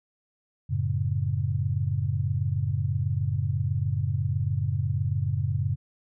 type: chord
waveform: sine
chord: F# minor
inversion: none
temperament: just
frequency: 92.5 / 111 / 138.75 Hz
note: F#2 / A2 / C#3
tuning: 0 / +16 / +2 cents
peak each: -28 dBFS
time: 0.69-5.76 s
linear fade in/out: 20 ms
effects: none